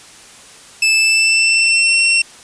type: tone with pitch glide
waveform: sawtooth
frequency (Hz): 2628 to 2718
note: E7 to F7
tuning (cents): -6 to -48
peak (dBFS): -7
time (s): 0.82-2.22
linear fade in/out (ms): 5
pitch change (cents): +58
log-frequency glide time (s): 0.93-2.01
effects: white hiss -40 dBFS RMS until 2.43 s + resampled to 22050 Hz